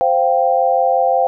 sine chord, C suspended fourth, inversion none, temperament equal, 523.3 / 698.5 / 784 Hz, C5 / F5 / G5, 0 / 0 / 0 cents, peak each -16 dBFS, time 0.01-1.27 s, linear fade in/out 0 ms, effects none

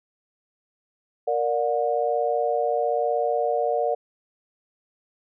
sine chord, Bb augmented, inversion none, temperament equal with one note detuned, 466.2 / 587.3 / 723.1 Hz, Bb4 / D5 / F#5, 0 / 0 / -40 cents, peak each -25 dBFS, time 1.27-3.95 s, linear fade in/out 10 ms, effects none

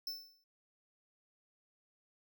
square tone with exponential decay, 5300 Hz, E8, 9 cents sharp, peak -36 dBFS, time 0.07-0.44 s, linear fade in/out 2 ms, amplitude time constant 79 ms, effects none

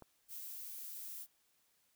click, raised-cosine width 1 ms, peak -38 dBFS, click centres 0.023 s
violet noise, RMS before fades -47 dBFS, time 0.28-1.27 s, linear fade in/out 50 ms
effects white hiss -75 dBFS RMS until 1.95 s

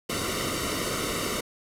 pink noise with comb filter, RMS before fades -29 dBFS, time 0.09-1.41 s, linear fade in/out 10 ms, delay 1.2 ms, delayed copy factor -0.8, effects low-pass 12000 Hz 12 dB/octave

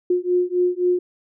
sine beating tone pair, 356.6 / 360.4 Hz, F4 / F#4, +36 / -45 cents, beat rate 3.8 Hz, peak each -20 dBFS, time 0.1-0.99 s, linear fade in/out 5 ms, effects none

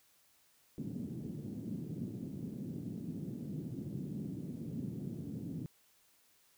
white band-pass noise, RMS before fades -42 dBFS, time 0.78-5.66 s, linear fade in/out 0 ms, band 120 to 260 Hz, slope 24 dB/octave, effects white hiss -69 dBFS RMS until 6.57 s

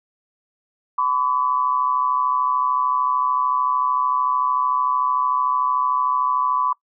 sine tone pair together, 1008 / 1141.4 Hz, B5 / D6, +35 / -50 cents, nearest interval major second, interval 215 cents, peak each -20 dBFS, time 0.98-6.73 s, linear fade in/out 5 ms, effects noise-tail reverb RT60 0.1 s tail -24 dB re dry

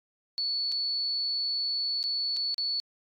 sine tone with dropouts, 4435 Hz, C#8, in tune, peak -27 dBFS, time 0.38-2.8 s, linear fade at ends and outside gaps 0 ms, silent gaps 0.718-0.722 / 2.029-2.039 / 2.365-2.369 / 2.543-2.581 s, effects AAC 64 kbps

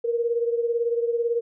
sine beating tone pair, 466.2 / 484.2 Hz, A#4 / B4, 0 / -34 cents, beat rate 18 Hz, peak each -22 / -28 dBFS, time 0.04-1.41 s, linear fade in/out 10 ms, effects none

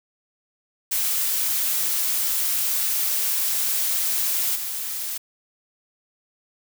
blue noise with level steps, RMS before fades -23 / -29 dBFS, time 0.91-5.18 s, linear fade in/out 10 ms, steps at 4.55 s, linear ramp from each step 10 ms, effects none

